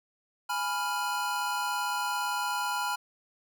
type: chord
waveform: square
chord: F diminished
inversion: first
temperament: equal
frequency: 830.6 / 987.8 / 1396.9 Hz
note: Ab5 / Cb6 / F6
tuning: 0 / 0 / 0 cents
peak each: -35 / -33 / -34 dBFS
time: 0.49-2.96 s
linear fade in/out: 10 ms
effects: none